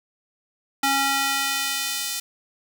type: tone with high-pass filter sweep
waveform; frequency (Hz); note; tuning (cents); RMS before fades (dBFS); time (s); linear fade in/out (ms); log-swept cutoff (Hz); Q
square; 274.8; C#4; -15; -24; 0.83-2.2; 5; 720 to 4300; 0.7
effects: none